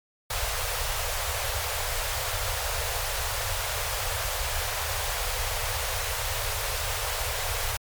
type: band-stop noise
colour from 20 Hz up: pink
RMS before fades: -29 dBFS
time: 0.3-7.77 s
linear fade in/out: 5 ms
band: 110 to 470 Hz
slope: 48 dB/octave
effects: MP3 96 kbps